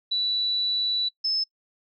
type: tone pair in turn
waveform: sine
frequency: 3951 / 5229 Hz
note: B7 / E8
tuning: 0 / -15 cents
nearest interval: perfect fourth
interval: 485 cents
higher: second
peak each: -22 dBFS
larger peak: neither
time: 0.11-1.09 / 1.24-1.44 s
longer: first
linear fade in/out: 10 ms
effects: noise-tail reverb RT60 0.1 s tail -22 dB re dry